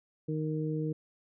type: harmonic tone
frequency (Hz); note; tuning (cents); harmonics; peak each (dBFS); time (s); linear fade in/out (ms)
155.2; D#3; -4; 1 / 2 / 3; -32 / -35 / -37; 0.28-0.93; 10
effects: none